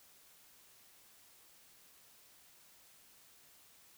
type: silence
effects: white hiss -63 dBFS RMS until 3.97 s